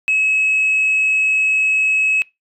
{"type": "tone", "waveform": "sine", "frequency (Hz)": 2572, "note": "E7", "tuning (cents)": -43, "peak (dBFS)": -12, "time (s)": [0.08, 2.22], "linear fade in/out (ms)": 0, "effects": ["noise-tail reverb RT60 0.2 s tail -23 dB re dry", "tanh soft clip ceiling -10 dBFS"]}